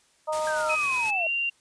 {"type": "harmonic tone", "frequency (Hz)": 309.4, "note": "D#4", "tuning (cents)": -10, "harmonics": [2, 3, 4], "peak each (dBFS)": [-27, -30, -34], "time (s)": [0.27, 0.76], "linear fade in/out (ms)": 20}
{"type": "noise with tremolo", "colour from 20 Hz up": "white", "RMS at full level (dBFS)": -36, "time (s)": [0.32, 1.11], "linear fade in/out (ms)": 10, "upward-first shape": "sine", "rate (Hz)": 8.3, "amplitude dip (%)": 25}
{"type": "linear sweep", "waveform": "sine", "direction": "down", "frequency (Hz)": [1608, 630], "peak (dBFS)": -29, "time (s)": [0.47, 1.27], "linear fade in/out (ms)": 2}
{"type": "tone with pitch glide", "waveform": "sine", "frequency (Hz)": [2527, 2772], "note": ["D#7", "F7"], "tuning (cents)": [26, -14], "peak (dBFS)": -24, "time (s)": [0.69, 1.5], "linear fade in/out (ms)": 10, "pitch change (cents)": 160, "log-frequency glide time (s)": [1.01, 1.3]}
{"effects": ["white hiss -63 dBFS RMS until 1.6 s", "resampled to 22050 Hz"]}